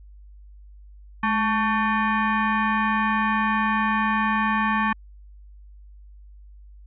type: tone with frequency modulation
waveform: sine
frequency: 452.2 Hz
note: A4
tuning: 47 cents sharp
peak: -19 dBFS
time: 1.23-4.93 s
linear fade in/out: 5 ms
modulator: 666 Hz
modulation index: 2.4
effects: added 50 Hz sine -43 dBFS peak until 6.86 s